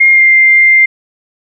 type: tone with pitch glide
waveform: sine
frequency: 2130 to 2099 Hz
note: C7 to C7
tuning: +30 to +5 cents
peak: -3 dBFS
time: 0-0.86 s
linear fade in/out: 10 ms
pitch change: -25 cents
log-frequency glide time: 0.11-0.25 s
effects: none